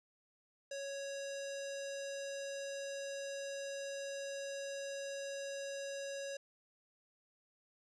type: tone with low-pass filter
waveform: square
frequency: 554.4 Hz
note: C#5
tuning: in tune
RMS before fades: -43 dBFS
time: 0.71-6.37 s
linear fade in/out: 5 ms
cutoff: 6700 Hz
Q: 2.6
effects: none